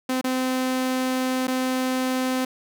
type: tone with dropouts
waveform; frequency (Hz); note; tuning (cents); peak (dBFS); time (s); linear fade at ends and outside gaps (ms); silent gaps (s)
sawtooth; 257.6; C4; -27; -18; 0.09-2.45; 5; 0.213-0.242 / 1.471-1.479
effects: none